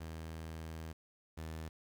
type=tone pair in turn; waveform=sawtooth; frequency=80.4 / 79.84 Hz; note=E2 / D#2; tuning=-43 / +45 cents; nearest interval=unison; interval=12 cents; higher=first; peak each=-39 / -38 dBFS; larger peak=second; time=0-0.93 / 1.37-1.69 s; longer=first; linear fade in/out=10 ms; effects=11-bit